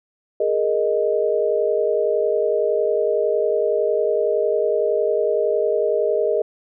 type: chord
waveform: sine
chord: Ab suspended second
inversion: none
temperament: equal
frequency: 415.3 / 466.2 / 622.3 Hz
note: Ab4 / Bb4 / Eb5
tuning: 0 / 0 / 0 cents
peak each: -21 dBFS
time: 0.4-6.42 s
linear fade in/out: 5 ms
effects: none